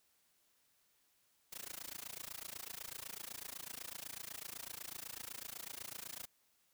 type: noise with amplitude modulation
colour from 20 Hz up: white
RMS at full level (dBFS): -44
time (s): 1.52-6.26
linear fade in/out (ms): 10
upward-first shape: sine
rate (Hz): 28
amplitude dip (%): 100
effects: white hiss -75 dBFS RMS until 6.73 s